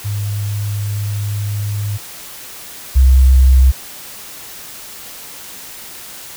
sine tone pair in turn, 103.1 / 64.95 Hz, G#2 / C2, -12 / -12 cents, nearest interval minor sixth, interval 800 cents, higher first, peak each -17 / -5 dBFS, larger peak second, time 0.04-1.98 / 2.95-3.72 s, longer first, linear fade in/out 20 ms, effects white hiss -33 dBFS RMS until 6.36 s

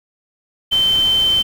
sine tone in noise, 3091 Hz, G7, 25 cents flat, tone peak -12 dBFS, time 0.71-1.43 s, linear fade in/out 20 ms, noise pink, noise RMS -30 dBFS, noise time 0.71-1.43 s, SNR +15 dB, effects none

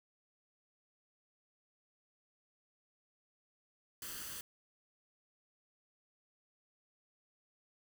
white noise with comb filter, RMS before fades -45 dBFS, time 4.02-4.41 s, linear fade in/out 2 ms, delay 0.65 ms, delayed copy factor +0.6, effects none

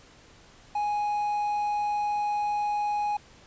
triangle tone, 830.6 Hz, G#5, in tune, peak -23 dBFS, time 0.75-3.17 s, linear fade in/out 5 ms, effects pink hiss -54 dBFS RMS until 3.46 s + resampled to 16000 Hz

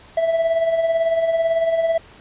triangle tone with tremolo, 659.3 Hz, E5, in tune, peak -12 dBFS, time 0.17-1.98 s, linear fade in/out 5 ms, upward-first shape sine, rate 18 Hz, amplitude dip 50%, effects pink hiss -46 dBFS RMS until 2.2 s + resampled to 8000 Hz

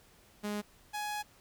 sawtooth tone pair in turn, 207.7 / 836.8 Hz, G#3 / G#5, 0 / +13 cents, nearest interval 2 octaves, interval 2413 cents, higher second, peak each -30 / -31 dBFS, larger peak first, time 0.43-0.62 / 0.93-1.23 s, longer second, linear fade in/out 20 ms, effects pink hiss -62 dBFS RMS until 1.4 s

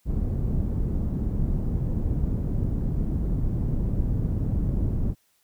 pink low-pass noise, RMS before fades -25 dBFS, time 0.05-5.15 s, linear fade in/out 50 ms, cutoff 200 Hz, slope 12 dB/octave, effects white hiss -67 dBFS RMS until 5.43 s

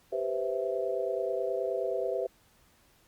sine chord, C major seventh, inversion second, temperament equal, 392 / 493.9 / 523.3 / 659.3 Hz, G4 / B4 / C5 / E5, 0 / 0 / 0 / 0 cents, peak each -34 dBFS, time 0.12-2.27 s, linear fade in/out 10 ms, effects pink hiss -64 dBFS RMS until 3.07 s + Opus 48 kbps

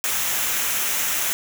white noise with comb filter, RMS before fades -23 dBFS, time 0.04-1.33 s, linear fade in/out 0 ms, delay 0.22 ms, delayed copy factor -0.5, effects none

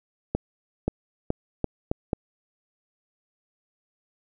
accelerating click train, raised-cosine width 2 ms, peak -10 dBFS, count 6, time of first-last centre 0.35-2.132 s, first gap 530 ms, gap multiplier 0.8, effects none

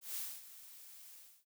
blue noise with ADSR envelope, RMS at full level -40 dBFS, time 0.01-1.45 s, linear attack 150 ms, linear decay 250 ms, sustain -15 dB, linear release 300 ms, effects none

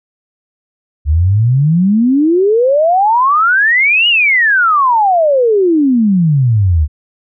sine exponential two-way sweep, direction up then down, 71.1 to 2936 to 71.1 Hz, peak -7 dBFS, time 1.05-6.88 s, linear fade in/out 50 ms, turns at 4.08 s, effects none

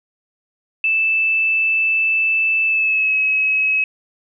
sine tone with pitch glide, 2637 to 2563 Hz, E7 to E7, 0 to -49 cents, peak -14 dBFS, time 0.84-3.84 s, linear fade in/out 2 ms, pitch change -49 cents, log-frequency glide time 2.65-3.16 s, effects none

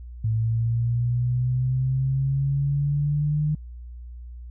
sine linear sweep, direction up, 110 to 152.1 Hz, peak -20 dBFS, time 0.24-3.55 s, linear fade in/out 5 ms, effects added 60 Hz sine -36 dBFS peak until 4.5 s

